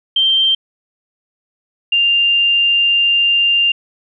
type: tone pair in turn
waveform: sine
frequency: 3143 / 2794 Hz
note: G7 / F7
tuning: +4 / 0 cents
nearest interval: major second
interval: 204 cents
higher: first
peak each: -10 dBFS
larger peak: neither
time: 0.16-0.55 / 1.92-3.72 s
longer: second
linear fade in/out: 5 ms
effects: none